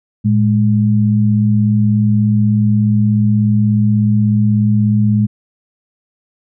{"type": "tone pair together", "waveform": "sine", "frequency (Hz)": [112.04, 208.6], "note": ["A2", "G#3"], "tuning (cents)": [32, 8], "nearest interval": "major seventh", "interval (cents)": 1076, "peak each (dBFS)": -12, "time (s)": [0.24, 5.27], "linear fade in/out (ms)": 20, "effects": []}